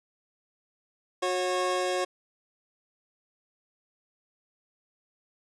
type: tone pair together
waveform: 25% pulse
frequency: 364 / 547 Hz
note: F#4 / C#5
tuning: -28 / -23 cents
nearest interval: perfect fifth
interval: 705 cents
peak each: -25 dBFS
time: 1.22-2.05 s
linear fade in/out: 10 ms
effects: resampled to 22050 Hz + 10-bit